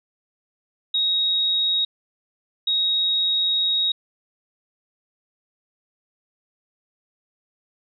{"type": "tone bursts at uneven times", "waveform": "sine", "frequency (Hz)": 3779, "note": "A#7", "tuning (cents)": 23, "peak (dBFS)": -18, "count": 2, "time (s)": [[0.94, 1.85], [2.67, 3.92]], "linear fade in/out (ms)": 5, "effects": []}